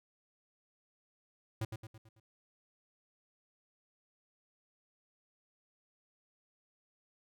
square tone with echo, 110.4 Hz, A2, 6 cents sharp, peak -34 dBFS, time 1.61-1.65 s, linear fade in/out 5 ms, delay 110 ms, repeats 5, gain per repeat -6 dB, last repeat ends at 2.2 s, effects none

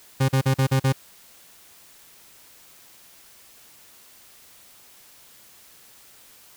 40% pulse tone bursts, 133.2 Hz, C3, 31 cents sharp, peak -16 dBFS, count 6, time 0.2-0.926 s, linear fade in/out 10 ms, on 86 ms, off 42 ms, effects white hiss -51 dBFS RMS until 6.56 s

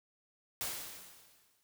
white noise with exponential decay, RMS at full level -36 dBFS, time 0.61-1.63 s, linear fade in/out 0 ms, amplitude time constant 220 ms, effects none

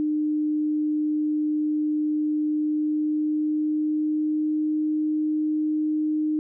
sine tone with pitch glide, 303 to 306.7 Hz, D#4 to D#4, -46 to -25 cents, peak -21 dBFS, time 0-6.39 s, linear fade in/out 0 ms, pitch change +21 cents, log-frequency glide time 2.41-4.78 s, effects none

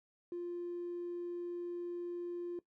triangle tone, 349.2 Hz, F4, in tune, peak -34 dBFS, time 0.32-2.59 s, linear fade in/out 2 ms, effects noise-tail reverb RT60 0.1 s tail -20 dB re dry + tanh soft clip ceiling -36 dBFS

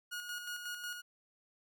sawtooth tone with tremolo, 1443 Hz, F#6, 44 cents flat, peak -35 dBFS, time 0.11-1.02 s, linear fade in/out 20 ms, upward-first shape square, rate 5.5 Hz, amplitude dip 45%, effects none

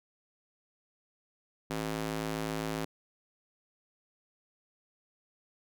square tone with high-pass filter, 53.8 Hz, A1, 38 cents flat, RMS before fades -35 dBFS, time 1.7-2.85 s, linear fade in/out 5 ms, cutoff 210 Hz, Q 0.88, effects none

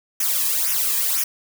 blue noise with flanger, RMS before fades -21 dBFS, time 0.2-1.24 s, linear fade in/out 5 ms, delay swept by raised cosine 0.23 to 1.43 ms, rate 2 Hz, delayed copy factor -0.95, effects none

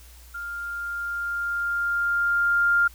sine tone with level ramp, 1400 Hz, F6, 4 cents sharp, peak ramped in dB -31 to -16 dBFS, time 0.34-2.88 s, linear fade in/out 10 ms, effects added 60 Hz sine -46 dBFS peak until 2.94 s + white hiss -52 dBFS RMS until 2.94 s

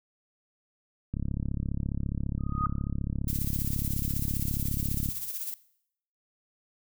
click train, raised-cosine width 5 ms, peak -19 dBFS, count 138, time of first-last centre 1.14-5.088 s, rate 34.7 Hz
sine tone with exponential growth, 1244.5 Hz, D#6, in tune, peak -23 dBFS, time 2.39-2.66 s, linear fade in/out 2 ms, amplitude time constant 57 ms
violet noise with tremolo, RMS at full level -33 dBFS, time 3.28-5.54 s, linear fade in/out 0 ms, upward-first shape sine, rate 16 Hz, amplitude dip 55%
effects noise-tail reverb RT60 0.7 s tail -19 dB re dry

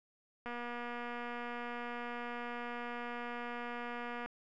click train, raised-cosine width 0.5 ms, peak -28 dBFS, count 913, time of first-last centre 0.46-4.26 s, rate 240 Hz, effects none

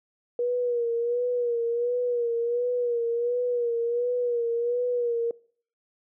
sine tone with vibrato, 478.9 Hz, A#4, 47 cents sharp, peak -23 dBFS, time 0.39-5.31 s, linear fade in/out 2 ms, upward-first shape sine, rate 1.4 Hz, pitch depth 50 cents each way, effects noise-tail reverb RT60 0.5 s tail -23 dB re dry

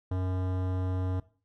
sine tone with hard clipping, 92.5 Hz, F#2, in tune, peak -30 dBFS, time 0.11-1.2 s, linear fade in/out 5 ms, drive 18 dB, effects noise-tail reverb RT60 0.4 s tail -18 dB re dry

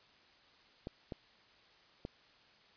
clicks, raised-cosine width 2 ms, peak -27 dBFS, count 3, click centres 0.871 / 1.122 / 2.051 s, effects white hiss -64 dBFS RMS until 2.76 s + resampled to 11025 Hz

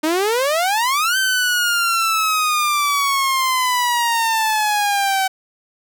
sawtooth exponential two-way sweep, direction up then down, 300.9 to 1555 to 760 Hz, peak -12 dBFS, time 0.03-5.28 s, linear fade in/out 10 ms, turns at 1.17 s, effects none

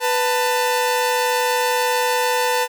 sawtooth tone pair together, 495.4 / 890.4 Hz, B4 / A5, +5 / +20 cents, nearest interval minor seventh, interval 1015 cents, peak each -16 dBFS, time 0-2.68 s, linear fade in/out 50 ms, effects none

